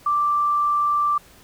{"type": "tone", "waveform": "sine", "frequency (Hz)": 1174.7, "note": "D6", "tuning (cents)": 0, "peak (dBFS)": -17, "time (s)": [0.06, 1.18], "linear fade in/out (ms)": 5, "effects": ["pink hiss -50 dBFS RMS until 1.43 s"]}